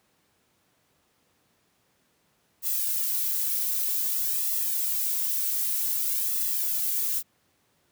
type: noise with flanger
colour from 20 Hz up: violet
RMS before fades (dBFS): -27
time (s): 2.62-7.23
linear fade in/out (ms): 50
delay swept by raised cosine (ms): 1.3 to 2.9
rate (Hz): 0.53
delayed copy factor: -0.75
effects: pink hiss -68 dBFS RMS until 7.91 s + high-pass 100 Hz 12 dB/octave